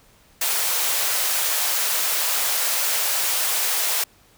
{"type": "high-pass noise", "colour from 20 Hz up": "white", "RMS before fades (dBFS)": -22, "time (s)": [0.41, 4.04], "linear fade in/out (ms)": 5, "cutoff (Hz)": 500, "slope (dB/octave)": 24, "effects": ["pink hiss -55 dBFS RMS until 4.37 s"]}